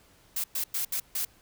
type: noise bursts at uneven times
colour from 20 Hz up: blue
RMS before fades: -30 dBFS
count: 5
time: 0.36-0.44 / 0.55-0.64 / 0.74-0.85 / 0.92-1 / 1.15-1.25 s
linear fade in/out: 5 ms
effects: pink hiss -60 dBFS RMS until 1.41 s